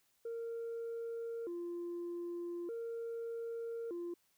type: tone with vibrato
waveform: sine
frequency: 400 Hz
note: G4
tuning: 35 cents sharp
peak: -37 dBFS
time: 0.25-4.14 s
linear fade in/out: 5 ms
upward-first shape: square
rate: 0.41 Hz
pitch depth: 250 cents each way
effects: tanh soft clip ceiling -37 dBFS + white hiss -75 dBFS RMS until 4.37 s